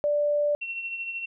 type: tone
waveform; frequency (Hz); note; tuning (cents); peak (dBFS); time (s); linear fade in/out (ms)
sine; 587.3; D5; 0; -21; 0.04-0.55; 0
type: tone with tremolo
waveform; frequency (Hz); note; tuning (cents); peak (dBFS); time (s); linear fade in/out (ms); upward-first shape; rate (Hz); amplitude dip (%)
sine; 2720; F7; -46; -28; 0.61-1.26; 10; triangle; 13; 55
effects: none